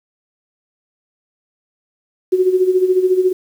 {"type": "tone with tremolo", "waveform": "sine", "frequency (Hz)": 370, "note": "F#4", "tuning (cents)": 0, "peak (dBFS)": -8, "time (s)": [2.32, 3.33], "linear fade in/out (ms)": 10, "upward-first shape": "sine", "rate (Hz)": 14, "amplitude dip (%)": 70, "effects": ["7-bit"]}